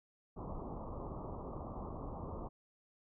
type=low-pass noise; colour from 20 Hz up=pink; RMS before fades=-44 dBFS; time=0.36-2.49 s; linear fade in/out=20 ms; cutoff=1200 Hz; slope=96 dB/octave; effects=none